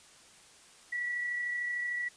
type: tone with amplitude modulation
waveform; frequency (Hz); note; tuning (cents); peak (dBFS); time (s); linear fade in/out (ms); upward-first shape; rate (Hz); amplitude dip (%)
sine; 1944; B6; -28; -30; 0.92-2.09; 10; sine; 33.3; 30
effects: white hiss -57 dBFS RMS until 2.16 s + resampled to 22050 Hz